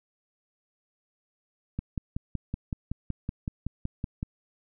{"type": "click train", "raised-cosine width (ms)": 5, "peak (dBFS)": -18, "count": 14, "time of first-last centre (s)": [1.79, 4.229], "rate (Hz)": 5.33, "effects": []}